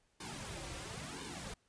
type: noise with flanger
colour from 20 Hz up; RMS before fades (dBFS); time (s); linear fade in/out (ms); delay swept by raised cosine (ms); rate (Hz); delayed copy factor
pink; -45; 0.2-1.54; 5; 1.5 to 4.8; 0.97; -1
effects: pink hiss -75 dBFS RMS until 1.68 s + resampled to 22050 Hz